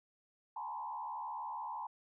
sine tone with frequency modulation, 932.3 Hz, A#5, in tune, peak -39 dBFS, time 0.56-1.87 s, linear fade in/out 5 ms, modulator 73.1 Hz, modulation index 1.4, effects none

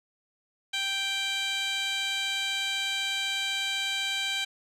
15% pulse tone with band-pass filter, 784 Hz, G5, in tune, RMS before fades -30 dBFS, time 0.73-4.45 s, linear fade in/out 10 ms, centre 3900 Hz, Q 1.6, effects none

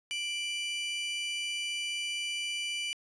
40% pulse tone pair together, 2349 / 2967 Hz, D7 / F#7, 0 / +4 cents, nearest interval major third, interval 404 cents, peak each -35 / -34 dBFS, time 0.11-2.93 s, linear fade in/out 0 ms, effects resampled to 22050 Hz

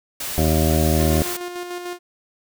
white noise, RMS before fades -28 dBFS, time 0.2-1.37 s, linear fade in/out 5 ms
harmonic tone, 78.7 Hz, D#2, 20 cents sharp, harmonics 1 / 2 / 3 / 4 / 5 / 7 / 8 / 9, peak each -19 / -22 / -24 / -25 / -26 / -27 / -28 / -29 dBFS, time 0.38-1.22 s, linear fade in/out 0 ms
sawtooth tone with tremolo, 354.2 Hz, F4, 24 cents sharp, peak -23 dBFS, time 0.96-1.99 s, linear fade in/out 50 ms, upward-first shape square, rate 6.7 Hz, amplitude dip 40%
effects none

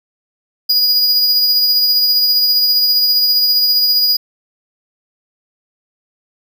square tone with tremolo, 4900 Hz, D#8, 27 cents flat, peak -9 dBFS, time 0.69-4.17 s, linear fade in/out 10 ms, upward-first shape triangle, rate 15 Hz, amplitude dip 35%, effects none

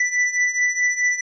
square beating tone pair, 1975.5 / 1980.2 Hz, B6 / B6, 0 / +4 cents, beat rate 4.7 Hz, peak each -24 / -20 dBFS, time 0-1.21 s, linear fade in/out 5 ms, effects resampled to 16000 Hz

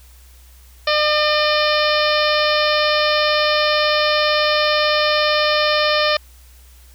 harmonic tone with a mistuned harmonic, 603 Hz, D5, 46 cents sharp, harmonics 1 / 2 / 3 / 4 / 5 / 6 / 7 / 8 / 9, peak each -18 / -21 / -23 / -24 / -25 / -26 / -26 / -27 / -28 dBFS, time 0.87-6.17 s, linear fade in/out 5 ms, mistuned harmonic 9, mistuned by -25 cents, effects added 62 Hz sine -43 dBFS peak until 6.94 s + white hiss -51 dBFS RMS until 6.94 s

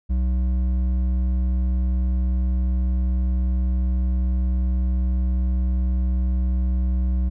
sine tone with hard clipping, 62.6 Hz, B1, 24 cents sharp, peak -20 dBFS, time 0.09-7.3 s, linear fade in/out 20 ms, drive 7 dB, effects none

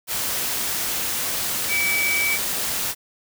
sine tone in noise, 2295 Hz, D7, 40 cents flat, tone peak -20 dBFS, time 1.68-2.39 s, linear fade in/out 50 ms, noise white, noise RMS -25 dBFS, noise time 0.07-2.95 s, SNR +2 dB, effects none

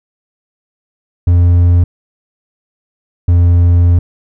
triangle tone pair in turn, 87.31 / 86.89 Hz, F2 / F2, 0 / -8 cents, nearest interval unison, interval 8 cents, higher first, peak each -3 dBFS, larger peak neither, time 1.27-1.84 / 3.28-3.99 s, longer second, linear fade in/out 5 ms, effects none

